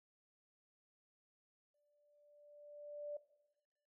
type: tone with exponential growth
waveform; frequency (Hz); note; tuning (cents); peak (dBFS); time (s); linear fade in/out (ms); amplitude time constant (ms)
sine; 587.3; D5; 0; -40; 1.74-3.17; 5; 310
effects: noise-tail reverb RT60 1.0 s tail -17 dB re dry